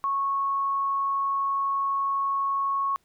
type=tone; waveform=sine; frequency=1102 Hz; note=C#6; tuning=11 cents flat; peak=-23 dBFS; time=0.04-2.96 s; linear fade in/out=0 ms; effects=pink hiss -68 dBFS RMS until 3.04 s